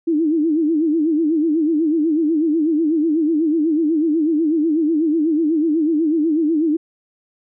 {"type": "tone with vibrato", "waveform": "sine", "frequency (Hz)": 314.6, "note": "D#4", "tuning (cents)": 19, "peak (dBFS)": -14, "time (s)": [0.07, 6.77], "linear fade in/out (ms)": 10, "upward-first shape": "sine", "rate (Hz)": 8.1, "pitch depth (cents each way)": 120, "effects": []}